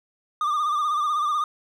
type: tone with vibrato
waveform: triangle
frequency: 1200 Hz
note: D6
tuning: 37 cents sharp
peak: -19 dBFS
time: 0.41-1.44 s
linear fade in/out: 2 ms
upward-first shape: sine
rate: 16 Hz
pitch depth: 58 cents each way
effects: none